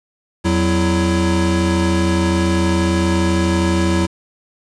square tone cluster, 84.3 / 185.9 / 333.2 Hz, E2 / F#3 / E4, +39 / +8 / +19 cents, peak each -19 dBFS, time 0.44-4.07 s, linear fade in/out 20 ms, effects resampled to 22050 Hz + 7-bit

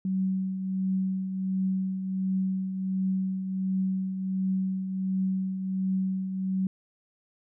sine tone with tremolo, 189.2 Hz, F#3, 39 cents sharp, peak -23 dBFS, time 0.05-6.67 s, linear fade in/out 2 ms, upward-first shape triangle, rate 1.4 Hz, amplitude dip 55%, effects none

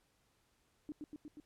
sine tone with echo, 300 Hz, D4, 37 cents sharp, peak -40 dBFS, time 0.89-0.92 s, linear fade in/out 0 ms, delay 120 ms, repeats 4, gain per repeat -2 dB, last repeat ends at 1.4 s, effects pink hiss -75 dBFS RMS until 1.45 s + low-pass 12000 Hz 12 dB/octave

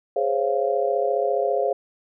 sine chord, Db major seventh, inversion second, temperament just, 415.8 / 519.7 / 554.4 / 693 Hz, Ab4 / C5 / Db5 / F5, +2 / -12 / 0 / -14 cents, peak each -25 dBFS, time 0.16-1.73 s, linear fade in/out 5 ms, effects none

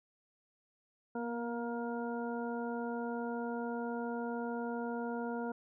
harmonic tone with a mistuned harmonic, 235.4 Hz, A#3, 17 cents sharp, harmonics 1 / 2 / 3 / 4 / 6, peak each -38 / -40 / -44 / -45 / -47 dBFS, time 1.15-5.52 s, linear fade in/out 5 ms, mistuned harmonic 1, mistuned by +18 cents, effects none

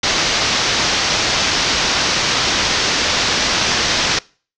white low-pass noise, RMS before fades -17 dBFS, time 0.03-4.19 s, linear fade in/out 5 ms, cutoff 6100 Hz, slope 48 dB/octave, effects noise-tail reverb RT60 0.4 s tail -24 dB re dry

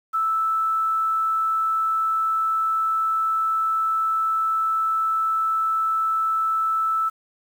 sine tone with quantisation, 1316 Hz, E6, 3 cents flat, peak -19 dBFS, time 0.13-7.1 s, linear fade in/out 20 ms, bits 8, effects none

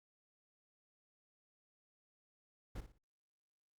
brown noise with echo, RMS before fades -43 dBFS, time 2.75-2.81 s, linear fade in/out 10 ms, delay 58 ms, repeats 3, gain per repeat -10 dB, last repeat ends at 2.984 s, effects noise-tail reverb RT60 0.1 s tail -26 dB re dry + Opus 48 kbps

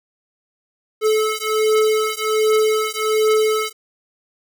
square beating tone pair, 432.6 / 433.9 Hz, A4 / A4, -29 / -24 cents, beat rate 1.3 Hz, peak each -19 dBFS, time 1.01-3.73 s, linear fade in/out 50 ms, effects none

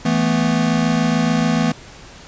square chord, E suspended fourth, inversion none, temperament equal, 164.81 / 220 / 246.9 Hz, E3 / A3 / B3, 0 / 0 / 0 cents, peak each -20 dBFS, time 0.05-1.72 s, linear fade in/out 5 ms, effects pink hiss -40 dBFS RMS until 2.27 s + resampled to 16000 Hz

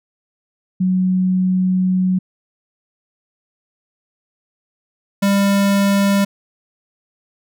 sine / square tone pair in turn, 185 / 198.99 Hz, F#3 / G3, 0 / +26 cents, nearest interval minor second, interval 126 cents, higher second, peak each -13 dBFS, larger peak neither, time 0.8-2.19 / 5.22-6.25 s, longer first, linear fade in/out 10 ms, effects none

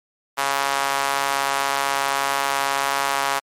sawtooth tone with high-pass filter, 138.59 Hz, C#3, in tune, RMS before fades -22 dBFS, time 0.37-3.4 s, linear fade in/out 20 ms, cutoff 930 Hz, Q 1.7, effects MP3 64 kbps

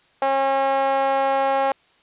5% pulse tone with band-pass filter, 271.3 Hz, C#4, 37 cents flat, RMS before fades -20 dBFS, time 0.22-1.72 s, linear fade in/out 2 ms, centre 680 Hz, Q 7.8, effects white hiss -58 dBFS RMS until 2.02 s + resampled to 8000 Hz

